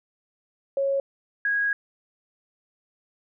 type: tone pair in turn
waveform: sine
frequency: 550 / 1648.1 Hz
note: C#5 / G#6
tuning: -14 / -14 cents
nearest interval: octave + perfect fifth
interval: 1900 cents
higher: second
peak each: -21 dBFS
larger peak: neither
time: 0.77-1 / 1.45-1.73 s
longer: second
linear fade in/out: 2 ms
effects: none